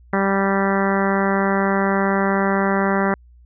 harmonic tone, 195.8 Hz, G3, 2 cents flat, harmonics 1 / 2 / 3 / 4 / 5 / 6 / 7 / 8 / 9 / 10, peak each -20 / -23 / -25 / -26 / -27 / -28 / -28 / -29 / -30 / -30 dBFS, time 0.13-3.14 s, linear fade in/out 2 ms, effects added 60 Hz sine -45 dBFS peak until 3.45 s

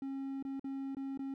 triangle tone with dropouts, 271.3 Hz, C#4, 37 cents flat, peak -35 dBFS, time 0.02-1.34 s, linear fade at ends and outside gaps 2 ms, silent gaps 0.426-0.45 / 0.596-0.643 / 0.949-0.968 / 1.175-1.192 s, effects none

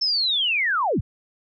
sine linear sweep, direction down, 5350 to 39.39 Hz, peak -19 dBFS, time 0.01-1.01 s, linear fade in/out 10 ms, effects none

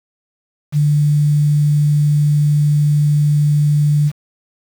sine tone with quantisation, 147.8 Hz, D3, 11 cents sharp, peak -10 dBFS, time 0.72-4.12 s, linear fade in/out 50 ms, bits 6, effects none

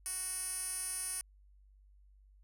10% pulse tone with band-pass filter, 370 Hz, F#4, in tune, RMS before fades -39 dBFS, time 0.06-1.21 s, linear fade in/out 0 ms, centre 10000 Hz, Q 4.9, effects added 49 Hz sine -59 dBFS peak until 2.43 s

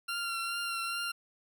20% pulse tone with vibrato, 1378 Hz, F6, 24 cents flat, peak -28 dBFS, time 0.08-1.12 s, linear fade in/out 10 ms, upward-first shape triangle, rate 2.4 Hz, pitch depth 28 cents each way, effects none

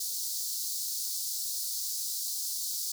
pink high-pass noise, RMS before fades -34 dBFS, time 0-2.92 s, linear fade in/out 5 ms, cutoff 4300 Hz, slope 48 dB/octave, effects none

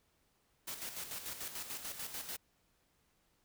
white noise with tremolo, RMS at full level -42 dBFS, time 0.67-2.37 s, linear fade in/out 10 ms, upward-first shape square, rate 6.8 Hz, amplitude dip 55%, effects pink hiss -75 dBFS RMS until 3.44 s

